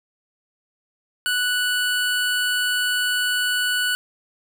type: tone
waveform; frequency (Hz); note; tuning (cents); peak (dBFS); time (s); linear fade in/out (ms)
25% pulse; 1480; F#6; 0; -16; 1.26-3.95; 0
effects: none